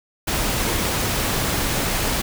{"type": "noise", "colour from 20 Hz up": "pink", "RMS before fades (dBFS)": -22, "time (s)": [0.27, 2.22], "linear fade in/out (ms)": 10, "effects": []}